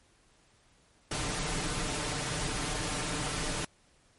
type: noise with comb filter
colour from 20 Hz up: pink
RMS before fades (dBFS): -33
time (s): 1.11-3.65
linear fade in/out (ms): 5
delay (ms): 6.7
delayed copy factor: +0.6
effects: pink hiss -65 dBFS RMS until 4.18 s + MP3 48 kbps